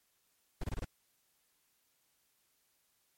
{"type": "noise bursts", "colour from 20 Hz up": "brown", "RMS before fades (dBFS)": -36, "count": 5, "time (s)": [0.61, 0.847], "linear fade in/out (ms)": 5, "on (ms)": 29, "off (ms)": 23, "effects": ["white hiss -75 dBFS RMS until 3.17 s", "MP3 64 kbps"]}